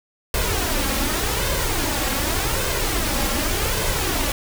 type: noise with flanger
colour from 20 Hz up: pink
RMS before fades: -22 dBFS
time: 0.34-4.32 s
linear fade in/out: 2 ms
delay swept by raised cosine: 1.9 to 3.7 ms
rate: 0.86 Hz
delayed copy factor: +0.55
effects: none